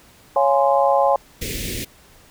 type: chord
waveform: sine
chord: Db major seventh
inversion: none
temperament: just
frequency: 554.4 / 693 / 831.5 / 1039.4 Hz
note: Db5 / F5 / Ab5 / C6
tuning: 0 / -14 / +2 / -12 cents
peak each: -17 / -21 / -18 / -22 dBFS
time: 0.36-1.16 s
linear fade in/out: 2 ms
type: band-stop noise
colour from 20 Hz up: pink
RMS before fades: -27 dBFS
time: 1.41-1.85 s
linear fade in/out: 10 ms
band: 520 to 1900 Hz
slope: 48 dB/octave
effects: pink hiss -50 dBFS RMS until 2.3 s